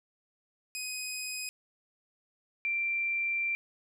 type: tone pair in turn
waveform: 15% pulse / sine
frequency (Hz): 2509 / 2358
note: D#7 / D7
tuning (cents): +14 / +6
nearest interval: minor second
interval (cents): 108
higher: first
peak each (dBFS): -28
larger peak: neither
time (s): 0.75-1.49 / 2.65-3.55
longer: second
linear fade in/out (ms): 0
effects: none